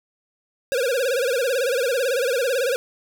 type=tone with vibrato; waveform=square; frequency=509 Hz; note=C5; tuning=48 cents flat; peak=-20 dBFS; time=0.72-2.76 s; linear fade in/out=0 ms; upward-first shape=sine; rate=18 Hz; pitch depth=150 cents each way; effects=none